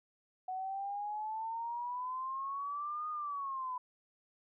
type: exponential two-way sweep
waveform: sine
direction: up then down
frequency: 740 to 1235 to 993 Hz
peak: -36 dBFS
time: 0.48-3.78 s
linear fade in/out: 5 ms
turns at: 3.09 s
effects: none